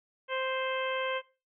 harmonic tone, 523.3 Hz, C5, in tune, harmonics 1 / 2 / 3 / 4 / 5 / 6, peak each -33 / -36 / -38 / -39 / -40 / -41 dBFS, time 0.28-1.22 s, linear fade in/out 50 ms, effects noise-tail reverb RT60 0.3 s tail -18 dB re dry

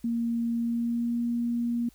sine tone with pitch glide, 233.1 to 236.8 Hz, A#3 to A#3, 0 to +27 cents, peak -25 dBFS, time 0.04-1.89 s, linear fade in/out 5 ms, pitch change +27 cents, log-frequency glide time 0.55-1.21 s, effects added 50 Hz sine -58 dBFS peak until 1.94 s + white hiss -62 dBFS RMS until 1.94 s

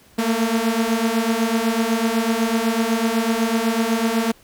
sawtooth beating tone pair, 222 / 230 Hz, A3 / A#3, +16 / -23 cents, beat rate 8 Hz, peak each -18 / -16 dBFS, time 0.18-4.32 s, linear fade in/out 10 ms, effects pink hiss -52 dBFS RMS until 4.43 s

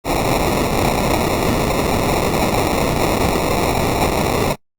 white noise with sample-and-hold, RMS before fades -17 dBFS, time 0.04-4.56 s, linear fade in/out 50 ms, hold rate 1575 Hz, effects noise-tail reverb RT60 0.1 s tail -26 dB re dry + Opus 48 kbps

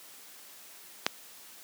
click, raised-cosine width 0.2 ms, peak -6 dBFS, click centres 1.065 s, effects white hiss -51 dBFS RMS until 1.63 s + high-pass 200 Hz 12 dB/octave

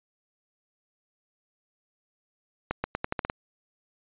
accelerating click train, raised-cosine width 0.5 ms, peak -12 dBFS, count 8, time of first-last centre 2.71-3.299 s, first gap 130 ms, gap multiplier 0.85, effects resampled to 8000 Hz

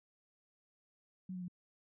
sine tone with pitch steps, 185.7 / 181.56 / 177.52 Hz, F#3 / F#3 / F3, +7 / -32 / +29 cents, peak -40 dBFS, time 1.29-1.482 s, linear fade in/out 5 ms, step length 64 ms, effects none

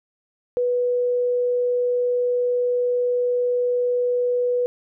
sine tone, 491.1 Hz, B4, 10 cents flat, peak -18 dBFS, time 0.57-4.66 s, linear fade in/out 0 ms, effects none

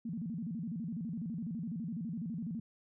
sine tone with vibrato, 195.8 Hz, G3, 2 cents flat, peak -36 dBFS, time 0.05-2.6 s, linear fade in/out 5 ms, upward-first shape square, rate 12 Hz, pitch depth 280 cents each way, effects none

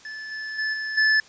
square tone with level steps, 1739 Hz, A6, 21 cents flat, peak -34 / -31 / -24 / -28 / -17 dBFS, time 0.05-1.2 s, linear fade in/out 2 ms, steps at 0.31 / 0.58 / 0.73 / 0.97 s, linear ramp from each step 10 ms, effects white hiss -50 dBFS RMS until 1.28 s + resampled to 16000 Hz

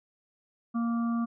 harmonic tone, 233.1 Hz, A#3, in tune, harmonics 1 / 3 / 5 / 6, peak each -26 / -43 / -38 / -49 dBFS, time 0.74-1.26 s, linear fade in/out 20 ms, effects none

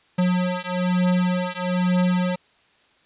square beating tone pair, 180.1 / 181.2 Hz, F#3 / F#3, -46 / -36 cents, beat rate 1.1 Hz, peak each -23 dBFS, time 0.18-2.36 s, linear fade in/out 10 ms, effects white hiss -59 dBFS RMS until 3.05 s + resampled to 8000 Hz

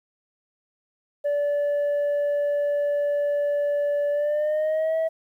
sine tone with pitch glide, 579 to 646.2 Hz, D5 to E5, -25 to -35 cents, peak -18 dBFS, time 1.24-5.09 s, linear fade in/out 20 ms, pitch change +190 cents, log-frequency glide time 4.11-4.97 s, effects tanh soft clip ceiling -20 dBFS + 10-bit

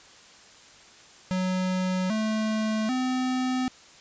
square tone with pitch steps, 185 / 217.5 / 255.7 Hz, F#3 / A3 / C4, 0 / -20 / -40 cents, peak -25 dBFS, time 1.31-3.68 s, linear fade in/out 0 ms, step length 790 ms, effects white hiss -51 dBFS RMS until 4 s + resampled to 16000 Hz

